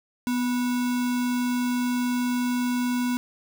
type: tone with sample-and-hold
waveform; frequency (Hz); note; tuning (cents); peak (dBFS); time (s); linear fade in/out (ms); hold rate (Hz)
sine; 246.9; B3; 0; -22; 0.27-3.17; 0; 1225
effects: none